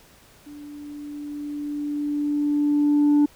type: tone with level ramp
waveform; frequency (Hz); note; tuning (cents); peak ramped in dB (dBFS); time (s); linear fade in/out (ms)
sine; 292.8; D4; -5; -38 to -11; 0.46-3.26; 10
effects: tanh soft clip ceiling -13 dBFS + pink hiss -53 dBFS RMS until 3.35 s